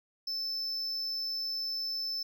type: tone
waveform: triangle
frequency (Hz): 5274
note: E8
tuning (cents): 0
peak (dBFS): -31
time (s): 0.27-2.23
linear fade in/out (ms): 5
effects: none